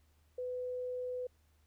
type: tone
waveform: sine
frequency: 500 Hz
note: B4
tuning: 21 cents sharp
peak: -36 dBFS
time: 0.38-1.27 s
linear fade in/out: 5 ms
effects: added 76 Hz sine -67 dBFS peak until 1.66 s + pink hiss -75 dBFS RMS until 1.66 s